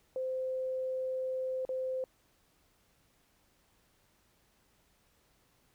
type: tone with dropouts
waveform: sine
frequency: 518 Hz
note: C5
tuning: 17 cents flat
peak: -32 dBFS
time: 0.16-2.04 s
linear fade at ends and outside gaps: 1 ms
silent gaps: 1.651-1.691 s
effects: pink hiss -70 dBFS RMS until 5.74 s